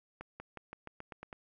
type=accelerating click train; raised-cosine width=0.5 ms; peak=-29 dBFS; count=9; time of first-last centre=0.21-1.328 s; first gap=190 ms; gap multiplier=0.91; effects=none